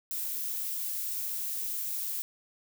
violet noise, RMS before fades -34 dBFS, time 0.11-2.22 s, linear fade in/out 0 ms, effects none

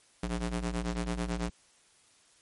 sawtooth ring-modulated tone, 116.9 Hz, A#2, 5 cents sharp, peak -24 dBFS, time 0.23-1.5 s, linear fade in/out 5 ms, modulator 63 Hz, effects white hiss -63 dBFS RMS until 2.41 s + MP3 48 kbps

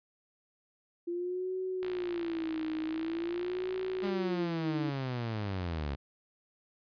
sine tone with vibrato, 342.5 Hz, F4, 34 cents flat, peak -32 dBFS, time 1.07-4.9 s, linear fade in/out 10 ms, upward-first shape sine, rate 0.45 Hz, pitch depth 150 cents each way
click train, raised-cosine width 0.3 ms, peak -27 dBFS, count 131, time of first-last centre 1.83-4.091 s, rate 57.5 Hz
sawtooth linear sweep, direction down, 202.9 to 66.4 Hz, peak -29 dBFS, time 4.02-5.96 s, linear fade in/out 20 ms
effects resampled to 11025 Hz

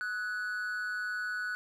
triangle tone with amplitude modulation, 1480 Hz, F#6, in tune, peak -28 dBFS, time 0.01-1.55 s, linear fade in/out 0 ms, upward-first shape sine, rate 202 Hz, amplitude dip 60%, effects none

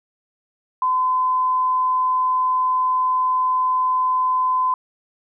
sine tone, 1020 Hz, C6, 44 cents flat, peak -16 dBFS, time 0.82-4.74 s, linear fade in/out 2 ms, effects none

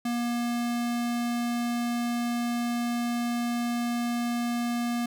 square tone, 238.5 Hz, A#3, 40 cents sharp, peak -27 dBFS, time 0.05-5.06 s, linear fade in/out 5 ms, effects none

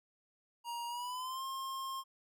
square tone with pitch glide, 945 to 1066.9 Hz, A#5 to C6, +23 to +33 cents, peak -39 dBFS, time 0.64-2.04 s, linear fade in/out 50 ms, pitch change +210 cents, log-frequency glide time 0.87-1.44 s, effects none

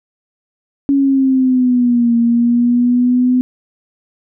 sine exponential two-way sweep, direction down then up, 280 to 233.1 to 252.8 Hz, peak -9 dBFS, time 0.89-3.41 s, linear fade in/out 0 ms, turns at 2.16 s, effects none

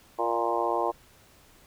harmonic tone with a mistuned harmonic, 116.54 Hz, A#2, in tune, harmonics 3 / 4 / 5 / 6 / 7 / 8 / 9, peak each -32 / -32 / -32 / -32 / -32 / -32 / -32 dBFS, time 0.18-0.92 s, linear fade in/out 20 ms, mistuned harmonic 5, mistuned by +22 cents, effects pink hiss -57 dBFS RMS until 1.66 s

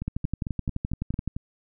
two click trains, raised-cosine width 5 ms, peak -18 / -15 dBFS, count 7 / 15, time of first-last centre 0.02-1.365 / 0.08-1.277 s, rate 4.46 / 11.7 Hz, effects none

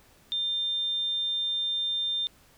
sine tone, 3600 Hz, A7, 39 cents sharp, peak -26 dBFS, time 0.32-2.27 s, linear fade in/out 0 ms, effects pink hiss -59 dBFS RMS until 2.57 s

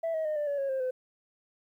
sine tone with pitch steps, 659.3 / 635.7 / 613 / 591.1 / 570 / 549.6 / 530 / 511 Hz, E5 / D#5 / D#5 / D5 / C#5 / C#5 / C5 / C5, 0 / +37 / -26 / +11 / +48 / -15 / +22 / -41 cents, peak -26 dBFS, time 0.03-0.91 s, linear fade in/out 10 ms, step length 110 ms, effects tanh soft clip ceiling -26 dBFS + 11-bit

